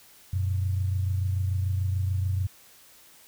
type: tone pair together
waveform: sine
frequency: 92.5 / 119.36 Hz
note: F#2 / A#2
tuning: 0 / +41 cents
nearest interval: major third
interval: 441 cents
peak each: -24 / -33 dBFS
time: 0.33-2.47 s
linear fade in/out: 5 ms
effects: white hiss -54 dBFS RMS until 3.27 s